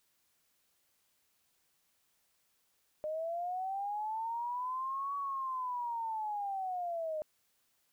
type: linear two-way sweep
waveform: sine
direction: up then down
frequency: 607 to 1132 to 607 Hz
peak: -34 dBFS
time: 3.04-7.22 s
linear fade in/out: 0 ms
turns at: 5.16 s
effects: white hiss -75 dBFS RMS until 7.92 s